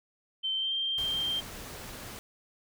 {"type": "tone with pitch glide", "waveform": "sine", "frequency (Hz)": [3101, 3166], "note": ["G7", "G7"], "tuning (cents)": [-19, 17], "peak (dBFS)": -28, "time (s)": [0.43, 1.41], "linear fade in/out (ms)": 20, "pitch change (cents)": 36, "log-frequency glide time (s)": [0.54, 0.73]}
{"type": "noise", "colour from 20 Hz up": "pink", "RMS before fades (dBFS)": -43, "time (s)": [0.98, 2.19], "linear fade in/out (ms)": 0}
{"effects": []}